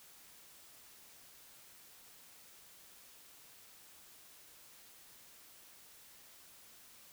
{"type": "silence", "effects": ["white hiss -59 dBFS RMS until 7.12 s"]}